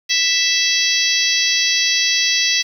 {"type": "harmonic tone", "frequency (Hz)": 659.3, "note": "E5", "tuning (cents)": 0, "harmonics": [3, 4, 5, 6, 7, 8, 9], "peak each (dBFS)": [-22, -22, -22, -22, -22, -22, -22], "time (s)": [0.09, 2.63], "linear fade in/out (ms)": 20, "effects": ["7-bit"]}